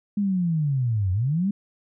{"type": "linear two-way sweep", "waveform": "sine", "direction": "down then up", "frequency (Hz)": [208.4, 88.6, 208.4], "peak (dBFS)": -20, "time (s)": [0.17, 1.51], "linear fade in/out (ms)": 5, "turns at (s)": 1.12, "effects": []}